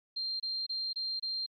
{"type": "tone bursts", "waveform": "sine", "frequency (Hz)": 4178, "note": "C8", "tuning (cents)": -3, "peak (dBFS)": -32, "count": 5, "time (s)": [0.16, 1.464], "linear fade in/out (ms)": 10, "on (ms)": 240, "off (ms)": 26, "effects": ["MP3 32 kbps"]}